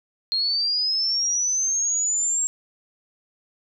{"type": "linear sweep", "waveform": "sine", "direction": "up", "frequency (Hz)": [4200, 7550], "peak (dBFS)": -20, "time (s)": [0.32, 2.47], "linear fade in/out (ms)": 0, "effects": []}